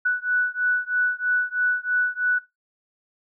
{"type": "beating tone pair", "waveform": "sine", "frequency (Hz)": [1480, 1483.1], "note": ["F#6", "F#6"], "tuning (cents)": [0, 4], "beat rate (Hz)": 3.1, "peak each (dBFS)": -23, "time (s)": [0.05, 2.39], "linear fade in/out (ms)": 10, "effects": ["noise-tail reverb RT60 0.2 s tail -18 dB re dry"]}